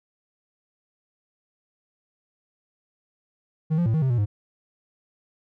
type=tone with pitch steps; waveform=triangle; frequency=157.7 / 172.8 / 111.8 / 158.5 / 131.9 / 120.5 / 103.1 Hz; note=D#3 / F3 / A2 / D#3 / C3 / B2 / G#2; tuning=+24 / -18 / +28 / +32 / +14 / -42 / -12 cents; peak=-17 dBFS; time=3.7-4.26 s; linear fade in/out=20 ms; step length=80 ms; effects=none